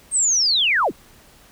sine linear sweep, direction down, 8590 to 100.6 Hz, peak -15 dBFS, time 0.11-0.92 s, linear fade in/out 50 ms, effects pink hiss -50 dBFS RMS until 1.51 s

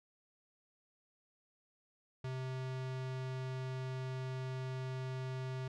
square tone, 130 Hz, C3, 11 cents flat, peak -39 dBFS, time 2.24-5.68 s, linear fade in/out 5 ms, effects low-pass 5000 Hz 12 dB/octave

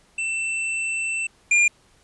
square tone pair in turn, 2675 / 2406 Hz, E7 / D7, +25 / +41 cents, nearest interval major second, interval 184 cents, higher first, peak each -24 / -15 dBFS, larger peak second, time 0.18-1.27 / 1.51-1.68 s, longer first, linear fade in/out 5 ms, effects pink hiss -58 dBFS RMS until 2.03 s + resampled to 24000 Hz

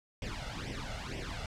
pink noise with flanger, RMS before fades -39 dBFS, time 0.22-1.46 s, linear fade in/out 2 ms, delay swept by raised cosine 0.36 to 1.46 ms, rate 2.1 Hz, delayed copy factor +0.8, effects low-pass 5000 Hz 12 dB/octave

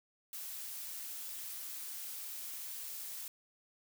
blue noise, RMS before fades -44 dBFS, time 0.33-3.28 s, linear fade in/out 2 ms, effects none

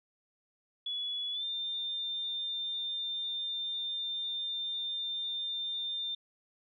sine tone with pitch glide, 3400 to 3602 Hz, G#7 to A7, +40 to +40 cents, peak -33 dBFS, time 0.86-6.15 s, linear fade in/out 5 ms, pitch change +100 cents, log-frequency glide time 1.32-1.45 s, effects none

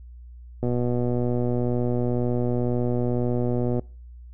click train, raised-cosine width 2 ms, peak -13 dBFS, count 387, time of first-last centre 0.63-3.794 s, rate 122 Hz, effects noise-tail reverb RT60 0.4 s tail -24 dB re dry + added 60 Hz sine -40 dBFS peak until 4.33 s

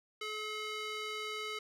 square tone with band-pass filter, 428.4 Hz, A4, 46 cents flat, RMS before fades -40 dBFS, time 0.21-1.59 s, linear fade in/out 5 ms, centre 2700 Hz, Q 0.99, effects none

